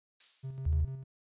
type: noise with exponential decay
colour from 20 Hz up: violet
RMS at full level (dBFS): -41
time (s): 0.2-0.94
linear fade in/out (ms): 5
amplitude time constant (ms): 160
type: tone with tremolo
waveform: triangle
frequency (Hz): 133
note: C3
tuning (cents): +29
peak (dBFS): -34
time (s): 0.43-1.04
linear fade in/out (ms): 20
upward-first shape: square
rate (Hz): 6.7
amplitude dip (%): 45
type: tone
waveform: sine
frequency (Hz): 77.78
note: D#2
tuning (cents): 0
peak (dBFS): -25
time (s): 0.66-0.85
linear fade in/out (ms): 5
effects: resampled to 8000 Hz